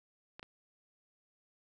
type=clicks; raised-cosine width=0.3 ms; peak=-30 dBFS; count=2; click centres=0.395 / 0.429 s; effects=none